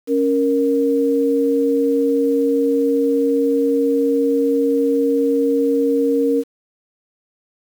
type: tone pair together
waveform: sine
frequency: 277.2 / 467 Hz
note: C#4 / A#4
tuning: 0 / +3 cents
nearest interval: major sixth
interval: 903 cents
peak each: -17 / -16 dBFS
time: 0.07-6.44 s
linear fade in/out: 50 ms
effects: 7-bit